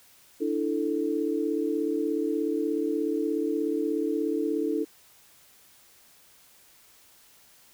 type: chord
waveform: sine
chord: D suspended second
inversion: none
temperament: just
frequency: 293.7 / 330.4 / 440.5 Hz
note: D4 / E4 / A4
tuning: 0 / +4 / +2 cents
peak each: -29 dBFS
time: 0.4-4.85 s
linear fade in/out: 20 ms
effects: white hiss -57 dBFS RMS until 7.73 s